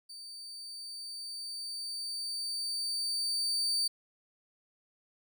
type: tone with level ramp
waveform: 35% pulse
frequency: 4605 Hz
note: D8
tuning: 35 cents flat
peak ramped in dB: -43 to -26 dBFS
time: 0.09-3.88 s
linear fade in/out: 10 ms
effects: none